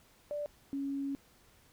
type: tone pair in turn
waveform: sine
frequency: 587.3 / 277.2 Hz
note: D5 / C#4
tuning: 0 / 0 cents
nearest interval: octave + minor second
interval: 1300 cents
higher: first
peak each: -34 / -33 dBFS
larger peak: second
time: 0.31-0.46 / 0.73-1.15 s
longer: second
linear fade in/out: 0 ms
effects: pink hiss -64 dBFS RMS until 1.72 s